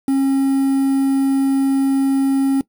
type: tone with quantisation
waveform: triangle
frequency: 271.3 Hz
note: C#4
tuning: 37 cents flat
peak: -11 dBFS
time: 0.08-2.61 s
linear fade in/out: 2 ms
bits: 6
effects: noise-tail reverb RT60 0.1 s tail -19 dB re dry